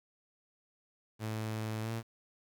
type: tone with pitch glide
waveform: sawtooth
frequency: 109.5 to 114.15 Hz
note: A2 to A#2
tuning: -8 to -36 cents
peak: -31 dBFS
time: 1.19-2.03 s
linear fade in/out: 50 ms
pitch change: +72 cents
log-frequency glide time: 1.81-1.92 s
effects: 10-bit